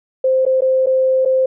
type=tone with dropouts; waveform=sine; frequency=522 Hz; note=C5; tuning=4 cents flat; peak=-11 dBFS; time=0.24-1.46 s; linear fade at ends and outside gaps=5 ms; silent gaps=0.453-0.463 / 0.608-0.619 / 0.861-0.868 / 1.251-1.257 s; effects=none